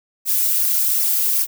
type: noise with flanger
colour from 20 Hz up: violet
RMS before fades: -18 dBFS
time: 0.25-1.47 s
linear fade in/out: 50 ms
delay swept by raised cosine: 0.25 to 4.35 ms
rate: 2.6 Hz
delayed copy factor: -0.6
effects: none